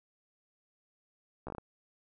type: slowing click train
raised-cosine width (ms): 1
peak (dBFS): -26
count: 6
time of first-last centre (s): 1.47-1.583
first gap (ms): 14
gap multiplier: 1.24
effects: none